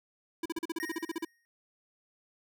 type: tone bursts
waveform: square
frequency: 329.6 Hz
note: E4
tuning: in tune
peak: -32 dBFS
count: 13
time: 0.43-1.249 s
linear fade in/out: 5 ms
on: 27 ms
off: 39 ms
type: clicks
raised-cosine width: 2 ms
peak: -40 dBFS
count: 2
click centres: 0.449 / 0.578 s
type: tone with exponential decay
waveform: square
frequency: 1864.7 Hz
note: A#6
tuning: in tune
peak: -35 dBFS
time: 0.8-1.45 s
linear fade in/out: 0 ms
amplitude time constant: 140 ms
effects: none